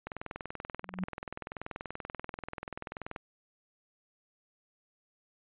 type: click train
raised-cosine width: 0.5 ms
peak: -23 dBFS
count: 65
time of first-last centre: 0.07-3.162 s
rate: 20.7 Hz
type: tone with exponential growth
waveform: sine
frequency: 185 Hz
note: F#3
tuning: in tune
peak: -28 dBFS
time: 0.83-1.04 s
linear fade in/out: 2 ms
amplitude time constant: 44 ms
effects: resampled to 8000 Hz